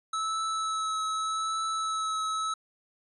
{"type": "tone with vibrato", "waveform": "square", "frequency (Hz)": 1302, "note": "E6", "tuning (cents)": -22, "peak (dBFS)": -29, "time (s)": [0.13, 2.54], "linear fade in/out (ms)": 5, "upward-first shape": "triangle", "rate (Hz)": 0.83, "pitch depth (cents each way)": 17, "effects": ["resampled to 24000 Hz"]}